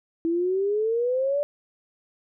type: exponential sweep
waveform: sine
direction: up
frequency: 326.7 to 587.3 Hz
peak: -21 dBFS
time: 0.25-1.43 s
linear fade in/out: 0 ms
effects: none